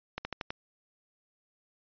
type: slowing click train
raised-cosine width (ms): 0.3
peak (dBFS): -18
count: 5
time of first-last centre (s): 0.18-0.505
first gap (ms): 70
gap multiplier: 1.1
effects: resampled to 11025 Hz